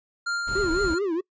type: tone with tremolo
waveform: square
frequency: 1396.9 Hz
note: F6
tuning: in tune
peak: -25 dBFS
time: 0.26-0.99 s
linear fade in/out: 10 ms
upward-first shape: sine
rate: 4 Hz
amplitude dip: 30%
type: noise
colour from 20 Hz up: brown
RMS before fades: -33 dBFS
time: 0.47-0.95 s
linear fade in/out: 10 ms
type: tone with vibrato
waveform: triangle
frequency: 363.2 Hz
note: F#4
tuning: 32 cents flat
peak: -21 dBFS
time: 0.55-1.21 s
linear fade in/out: 10 ms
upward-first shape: triangle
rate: 4.7 Hz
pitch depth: 260 cents each way
effects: noise-tail reverb RT60 0.1 s tail -25 dB re dry + resampled to 16000 Hz